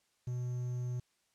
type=tone with quantisation; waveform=triangle; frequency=123.47 Hz; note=B2; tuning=in tune; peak=-32 dBFS; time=0.27-1 s; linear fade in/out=5 ms; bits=10; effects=white hiss -75 dBFS RMS until 1.34 s + low-pass 9000 Hz 12 dB/octave